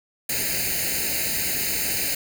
white noise with comb filter, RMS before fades -25 dBFS, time 0.29-2.15 s, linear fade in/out 5 ms, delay 0.44 ms, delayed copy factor +0.9, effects none

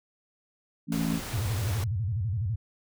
harmonic tone, 55.6 Hz, A1, 19 cents sharp, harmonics 3 / 4 / 5, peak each -29 / -30 / -31 dBFS, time 0.87-1.21 s, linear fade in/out 50 ms
pink noise, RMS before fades -37 dBFS, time 0.92-1.84 s, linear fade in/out 2 ms
sine tone with vibrato, 102.8 Hz, G#2, 17 cents flat, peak -26 dBFS, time 1.33-2.56 s, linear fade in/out 10 ms, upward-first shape square, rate 12 Hz, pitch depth 210 cents each way
effects none

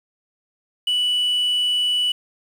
sine tone, 2960 Hz, F#7, in tune, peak -15 dBFS, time 0.87-2.12 s, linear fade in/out 5 ms, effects tanh soft clip ceiling -16 dBFS + 7-bit

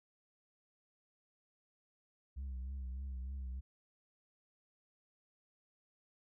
sine tone with vibrato, 65.41 Hz, C2, in tune, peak -37 dBFS, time 2.36-3.61 s, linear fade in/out 20 ms, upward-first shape triangle, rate 3.3 Hz, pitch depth 82 cents each way, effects tanh soft clip ceiling -39 dBFS

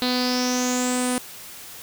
sawtooth tone with low-pass filter sweep, 249.9 Hz, B3, 21 cents sharp, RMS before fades -23 dBFS, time 0.02-1.18 s, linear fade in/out 0 ms, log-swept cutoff 4100 to 9600 Hz, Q 7.9, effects white hiss -40 dBFS RMS until 1.82 s

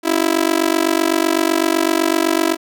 sawtooth tone with amplitude modulation, 329.6 Hz, E4, in tune, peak -6 dBFS, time 0.03-2.57 s, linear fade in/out 50 ms, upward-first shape sine, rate 47.9 Hz, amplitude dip 100%, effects none

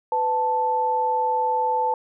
sine tone pair together, 499.9 / 880 Hz, B4 / A5, +21 / 0 cents, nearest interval minor seventh, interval 979 cents, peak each -26 / -20 dBFS, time 0.12-1.94 s, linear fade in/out 2 ms, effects none

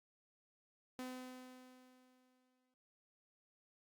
sawtooth tone with exponential decay, 254.5 Hz, C4, 48 cents flat, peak -39 dBFS, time 0.99-2.74 s, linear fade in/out 0 ms, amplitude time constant 380 ms, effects Opus 48 kbps

